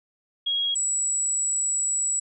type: tone pair in turn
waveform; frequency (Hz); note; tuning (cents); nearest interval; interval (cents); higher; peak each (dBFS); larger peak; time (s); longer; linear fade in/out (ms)
sine; 3295 / 7837; G#7 / B8; -14 / -14; octave + minor third; 1500; second; -22; neither; 0.46-0.75 / 0.75-2.2; second; 10
effects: none